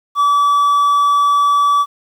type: tone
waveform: triangle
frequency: 1150 Hz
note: D6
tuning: 37 cents flat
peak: -8 dBFS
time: 0.15-1.86 s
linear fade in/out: 50 ms
effects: 8-bit